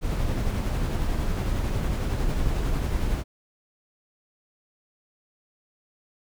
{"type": "noise with tremolo", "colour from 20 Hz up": "brown", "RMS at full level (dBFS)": -24, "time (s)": [0.01, 3.24], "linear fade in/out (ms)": 50, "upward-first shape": "sine", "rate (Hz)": 11, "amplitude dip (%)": 25, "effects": []}